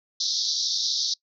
white band-pass noise, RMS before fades -26 dBFS, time 0.2-1.14 s, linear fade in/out 5 ms, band 3600 to 5900 Hz, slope 96 dB/octave, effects noise-tail reverb RT60 0.1 s tail -24 dB re dry

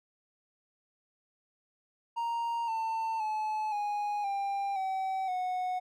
triangle tone with pitch steps, 932.3 / 895.9 / 860.9 / 827.2 / 794.9 / 763.9 / 734 Hz, A#5 / A5 / A5 / G#5 / G5 / G5 / F#5, 0 / +31 / -38 / -7 / +24 / -45 / -14 cents, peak -28 dBFS, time 2.16-5.8 s, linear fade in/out 20 ms, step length 520 ms, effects none

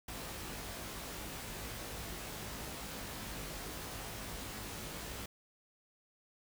pink noise with comb filter, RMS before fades -44 dBFS, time 0.08-5.26 s, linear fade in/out 5 ms, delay 19 ms, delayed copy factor +1, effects none

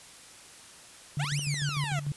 sine tone with tremolo, 143.9 Hz, D3, 35 cents flat, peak -27 dBFS, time 1.17-2.12 s, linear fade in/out 2 ms, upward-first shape square, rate 6.7 Hz, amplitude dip 60%
15% pulse exponential two-way sweep, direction up then down, 636 to 3092 to 636 Hz, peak -26 dBFS, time 1.19-2 s, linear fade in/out 10 ms, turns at 1.39 s
effects white hiss -50 dBFS RMS until 2.16 s + resampled to 24000 Hz

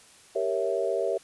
sine chord, G diminished seventh, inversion none, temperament equal, 392 / 466.2 / 554.4 / 659.3 Hz, G4 / Bb4 / Db5 / Fb5, 0 / 0 / 0 / 0 cents, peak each -30 dBFS, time 0.35-1.18 s, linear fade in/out 10 ms, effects white hiss -54 dBFS RMS until 1.23 s + resampled to 24000 Hz

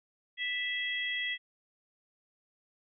harmonic tone, 658 Hz, E5, 3 cents flat, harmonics 3 / 4 / 5, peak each -33 / -41 / -36 dBFS, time 0.37-1.38 s, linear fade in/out 50 ms, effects none

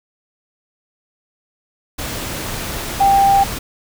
sine tone in noise, 790 Hz, G5, 13 cents sharp, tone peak -9 dBFS, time 3-3.44 s, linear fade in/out 10 ms, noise pink, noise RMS -25 dBFS, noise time 1.98-3.59 s, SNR +13 dB, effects none

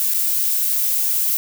violet noise with dropouts, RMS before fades -19 dBFS, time 0-1.37 s, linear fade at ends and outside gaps 0 ms, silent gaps 0.138-0.144 s, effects none

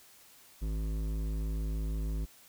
sine tone with hard clipping, 53.1 Hz, G#1, 39 cents sharp, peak -33 dBFS, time 0.61-2.26 s, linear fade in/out 20 ms, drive 13 dB, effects white hiss -58 dBFS RMS until 2.48 s

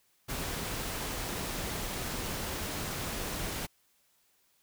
pink noise, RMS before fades -36 dBFS, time 0.28-3.67 s, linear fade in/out 20 ms, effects white hiss -70 dBFS RMS until 4.62 s

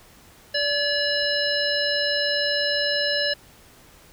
harmonic tone with a mistuned harmonic, 581 Hz, D5, 19 cents flat, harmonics 1 / 3 / 5 / 7 / 9, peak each -26 / -26 / -29 / -28 / -27 dBFS, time 0.54-3.34 s, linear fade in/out 10 ms, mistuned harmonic 3, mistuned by -34 cents, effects pink hiss -51 dBFS RMS until 4.12 s

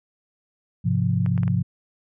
sine chord, F minor, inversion first, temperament equal, 103.83 / 130.81 / 174.61 Hz, Ab2 / C3 / F3, 0 / 0 / 0 cents, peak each -23 dBFS, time 0.84-1.63 s, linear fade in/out 20 ms
clicks, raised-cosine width 0.5 ms, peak -22 dBFS, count 4, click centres 1.262 / 1.378 / 1.433 / 1.479 s
effects none

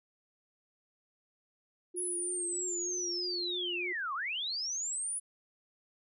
sine tone with vibrato, 355.1 Hz, F4, 29 cents sharp, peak -39 dBFS, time 1.94-3.93 s, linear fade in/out 10 ms, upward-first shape triangle, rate 3.2 Hz, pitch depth 29 cents each way
sine linear two-way sweep, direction down then up, 10510 to 1046.5 to 10070 Hz, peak -33 dBFS, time 1.96-5.2 s, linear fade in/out 20 ms, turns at 4.14 s
effects none

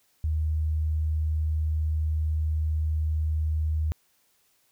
sine tone, 77.78 Hz, D#2, in tune, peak -23 dBFS, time 0.24-3.92 s, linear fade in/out 0 ms, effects white hiss -67 dBFS RMS until 4.71 s

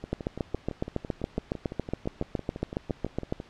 two click trains, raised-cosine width 2 ms, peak -14 / -22 dBFS, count 24 / 21, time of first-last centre 0.13-3.324 / 0.04-3.401 s, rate 7.2 / 5.95 Hz, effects pink hiss -54 dBFS RMS until 3.49 s + low-pass 4000 Hz 12 dB/octave

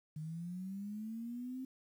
sine linear sweep, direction up, 151.3 to 263.3 Hz, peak -40 dBFS, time 0.16-1.65 s, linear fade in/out 5 ms, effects 11-bit

